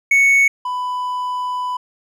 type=tone pair in turn; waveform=triangle; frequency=2217 / 996.2 Hz; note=C#7 / B5; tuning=0 / +15 cents; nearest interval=octave + major second; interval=1385 cents; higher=first; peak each=-8 / -18 dBFS; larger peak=first; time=0.11-0.48 / 0.65-1.77 s; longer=second; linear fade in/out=5 ms; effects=none